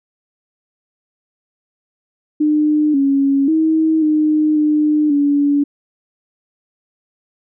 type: tone with pitch steps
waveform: sine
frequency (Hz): 302.1 / 276.1 / 318 / 306.3 / 302 / 286.6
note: D4 / C#4 / D#4 / D#4 / D4 / D4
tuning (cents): +49 / -7 / +38 / -27 / +48 / -42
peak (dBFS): -11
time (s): 2.4-5.64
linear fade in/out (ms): 10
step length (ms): 540
effects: none